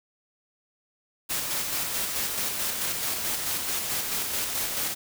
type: noise with tremolo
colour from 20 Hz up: white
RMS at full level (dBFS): -28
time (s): 1.29-4.95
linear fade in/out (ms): 20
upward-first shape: square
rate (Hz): 4.6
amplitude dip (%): 30
effects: none